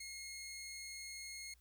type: tone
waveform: 15% pulse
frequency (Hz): 2156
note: C#7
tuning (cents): -49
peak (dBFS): -40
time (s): 0-1.54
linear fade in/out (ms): 5
effects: added 60 Hz sine -66 dBFS peak until 1.6 s + white hiss -75 dBFS RMS until 1.6 s